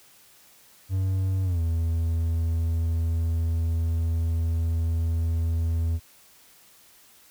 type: tone with pitch glide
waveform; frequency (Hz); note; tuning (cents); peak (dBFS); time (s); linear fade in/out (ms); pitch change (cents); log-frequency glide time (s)
triangle; 94.7 to 82.44; F#2 to E2; +41 to +1; -20; 0.89-6; 50; -240; 1.44-1.6
effects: white hiss -55 dBFS RMS until 7.3 s

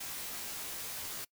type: noise with comb filter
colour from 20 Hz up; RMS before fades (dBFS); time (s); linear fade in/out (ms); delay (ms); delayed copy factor
white; -41; 0-1.25; 10; 16; -0.95
effects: noise-tail reverb RT60 0.1 s tail -23 dB re dry

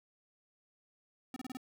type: tone bursts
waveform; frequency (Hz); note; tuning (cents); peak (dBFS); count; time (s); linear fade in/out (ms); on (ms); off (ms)
square; 256.6; C4; -34; -40; 5; 1.34-1.571; 2; 23; 29
effects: none

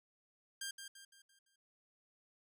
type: tone with echo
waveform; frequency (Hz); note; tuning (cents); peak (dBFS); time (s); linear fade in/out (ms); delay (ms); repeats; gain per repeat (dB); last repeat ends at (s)
10% pulse; 1596; G6; +31; -32; 0.61-0.71; 5; 170; 5; -7; 1.56
effects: none

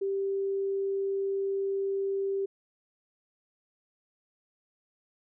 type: tone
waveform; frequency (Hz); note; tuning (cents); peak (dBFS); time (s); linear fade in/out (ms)
sine; 392; G4; 0; -27; 0.01-2.46; 10
effects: none

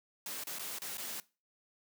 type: noise with dropouts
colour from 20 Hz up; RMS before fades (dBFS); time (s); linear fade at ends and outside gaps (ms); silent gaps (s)
white; -41; 0.26-1.2; 1; 0.437-0.47 / 0.586-0.594 / 0.786-0.819 / 0.971-0.981
effects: noise-tail reverb RT60 0.3 s tail -20 dB re dry + high-pass 150 Hz 12 dB/octave

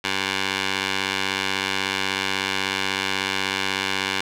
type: tone with band-pass filter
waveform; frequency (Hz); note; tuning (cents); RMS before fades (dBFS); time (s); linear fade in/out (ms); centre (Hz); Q
15% pulse; 96.3; G2; -30; -25; 0.04-4.21; 5; 2800; 1.1
effects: none

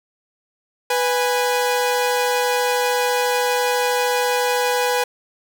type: tone pair together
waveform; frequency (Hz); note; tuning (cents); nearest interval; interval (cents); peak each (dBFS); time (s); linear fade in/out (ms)
sawtooth; 493.9 / 825.2; B4 / G#5; 0 / -11; major sixth; 889; -15 / -18; 0.9-5.04; 5
effects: none

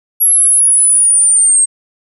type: linear sweep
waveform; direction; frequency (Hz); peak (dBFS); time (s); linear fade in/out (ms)
sine; down; 11330 to 8372; -6; 0.2-1.66; 20
effects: none

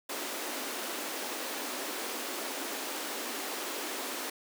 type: high-pass noise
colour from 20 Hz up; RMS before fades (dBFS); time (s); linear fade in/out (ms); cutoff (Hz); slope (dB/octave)
pink; -37; 0.09-4.3; 5; 250; 48
effects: none

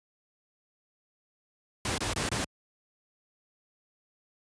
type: noise bursts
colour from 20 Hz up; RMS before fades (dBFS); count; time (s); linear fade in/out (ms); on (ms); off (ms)
pink; -30; 4; 1.85-2.445; 2; 130; 25
effects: high-pass 60 Hz 12 dB/octave + resampled to 22050 Hz

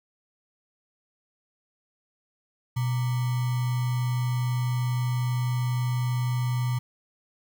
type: tone with sample-and-hold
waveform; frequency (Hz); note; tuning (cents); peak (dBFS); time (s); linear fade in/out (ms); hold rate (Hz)
sine; 123.8; B2; +5; -23; 2.76-6.79; 10; 1050
effects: none

